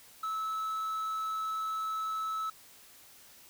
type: tone with quantisation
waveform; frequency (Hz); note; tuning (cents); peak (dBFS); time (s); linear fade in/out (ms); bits
triangle; 1302; E6; -22; -30; 0.23-2.5; 5; 9
effects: white hiss -56 dBFS RMS until 3.49 s